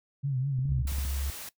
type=tone with vibrato; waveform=sine; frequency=133.9 Hz; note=C3; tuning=40 cents sharp; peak=-26 dBFS; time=0.23-0.83 s; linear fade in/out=20 ms; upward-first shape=triangle; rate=4.9 Hz; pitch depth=120 cents each way
type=click train; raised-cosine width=5 ms; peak=-29 dBFS; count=8; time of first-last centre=0.59-1.051 s; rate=15.2 Hz
type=tone; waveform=sine; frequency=68.7 Hz; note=C#2; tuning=15 cents flat; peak=-29 dBFS; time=0.69-1.3 s; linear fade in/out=0 ms
type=noise; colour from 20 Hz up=white; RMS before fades=-41 dBFS; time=0.87-1.49 s; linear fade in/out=2 ms
effects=noise-tail reverb RT60 0.1 s tail -18 dB re dry